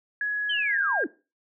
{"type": "tone with pitch glide", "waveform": "sine", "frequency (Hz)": [1679, 1612.5], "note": ["G#6", "G6"], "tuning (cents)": [18, 48], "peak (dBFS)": -24, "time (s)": [0.21, 1.04], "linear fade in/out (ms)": 2, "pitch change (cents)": -70, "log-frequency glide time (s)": [0.67, 0.78]}
{"type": "linear sweep", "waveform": "sine", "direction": "down", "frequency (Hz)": [3180, 235.6], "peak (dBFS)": -26, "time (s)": [0.49, 1.07], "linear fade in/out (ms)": 10}
{"effects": ["noise-tail reverb RT60 0.3 s tail -18 dB re dry"]}